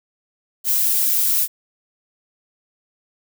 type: noise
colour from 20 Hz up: violet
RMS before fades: -18 dBFS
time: 0.64-1.48 s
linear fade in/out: 50 ms
effects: none